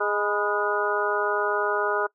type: harmonic tone with a mistuned harmonic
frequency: 207.1 Hz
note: G#3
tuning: 5 cents flat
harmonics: 2 / 3 / 4 / 5 / 6 / 7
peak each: -27 / -30 / -32 / -31 / -29 / -28 dBFS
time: 0-2.07 s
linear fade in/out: 10 ms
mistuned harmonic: 5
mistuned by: -69 cents
effects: noise-tail reverb RT60 0.1 s tail -22 dB re dry